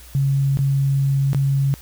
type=tone with dropouts; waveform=sine; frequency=137.6 Hz; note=C#3; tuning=12 cents flat; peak=-15 dBFS; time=0.15-1.74 s; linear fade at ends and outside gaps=0 ms; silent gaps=0.572-0.59 / 1.332-1.347 s; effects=added 60 Hz sine -42 dBFS peak until 1.81 s + white hiss -45 dBFS RMS until 1.81 s